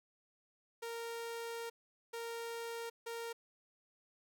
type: tone bursts at uneven times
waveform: sawtooth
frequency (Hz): 463.7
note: A#4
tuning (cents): -9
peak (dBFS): -37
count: 3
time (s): 0.82-1.7 / 2.13-2.9 / 3.06-3.33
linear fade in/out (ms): 10
effects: none